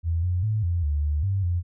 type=tone with pitch steps; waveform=sine; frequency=83.4 / 89.5 / 108 / 86.3 / 73.4 / 74.4 / 97.5 / 87.5 Hz; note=E2 / F2 / A2 / F2 / D2 / D2 / G2 / F2; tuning=+21 / +43 / -32 / -20 / 0 / +23 / -9 / +4 cents; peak=-21 dBFS; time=0.03-1.63 s; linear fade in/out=50 ms; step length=200 ms; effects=none